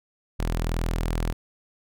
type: tone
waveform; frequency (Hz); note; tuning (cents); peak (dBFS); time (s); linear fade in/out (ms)
sawtooth; 41.2; E1; 0; -20; 0.39-1.33; 10
effects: none